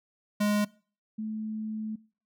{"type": "tone pair in turn", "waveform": ["square", "sine"], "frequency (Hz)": [207.7, 217], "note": ["G#3", "A3"], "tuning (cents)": [0, -24], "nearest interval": "minor second", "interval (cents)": 76, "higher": "second", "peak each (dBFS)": [-24, -31], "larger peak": "first", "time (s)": [[0.4, 0.65], [1.18, 1.96]], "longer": "second", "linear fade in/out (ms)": 10, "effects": ["noise-tail reverb RT60 0.4 s tail -22 dB re dry"]}